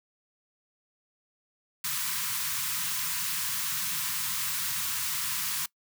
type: band-stop noise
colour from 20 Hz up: white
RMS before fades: -31 dBFS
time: 1.84-5.66 s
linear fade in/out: 5 ms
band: 200 to 920 Hz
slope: 96 dB/octave
effects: noise-tail reverb RT60 0.1 s tail -22 dB re dry + high-pass 100 Hz 12 dB/octave